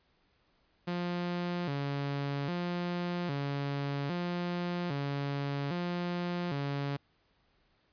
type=tone with vibrato; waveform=sawtooth; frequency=157.5 Hz; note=D#3; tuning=21 cents sharp; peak=-28 dBFS; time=0.87-6.97 s; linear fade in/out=10 ms; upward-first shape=square; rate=0.62 Hz; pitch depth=190 cents each way; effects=pink hiss -71 dBFS RMS until 7.92 s + resampled to 11025 Hz